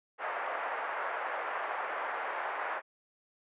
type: band-pass noise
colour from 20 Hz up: pink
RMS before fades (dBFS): -36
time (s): 0.18-2.82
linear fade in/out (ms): 50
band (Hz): 590 to 1900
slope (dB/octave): 24
effects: resampled to 8000 Hz